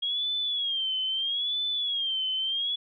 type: tone with vibrato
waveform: sine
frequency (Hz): 3272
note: G#7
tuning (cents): -26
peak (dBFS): -26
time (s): 0.02-2.76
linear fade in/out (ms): 10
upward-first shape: sine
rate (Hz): 0.77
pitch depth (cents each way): 120
effects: none